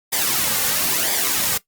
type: noise with flanger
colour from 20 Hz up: white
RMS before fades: -20 dBFS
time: 0.12-1.58 s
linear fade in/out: 10 ms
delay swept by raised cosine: 0.72 to 3.12 ms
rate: 1 Hz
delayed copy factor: -0.65
effects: noise-tail reverb RT60 0.1 s tail -17 dB re dry + Opus 48 kbps